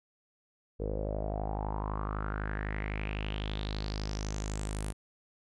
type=tone with low-pass filter sweep; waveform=sawtooth; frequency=51.91 Hz; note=G#1; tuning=in tune; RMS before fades=-35 dBFS; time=0.79-4.93 s; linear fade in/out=20 ms; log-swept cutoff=460 to 9900 Hz; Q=5.7; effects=none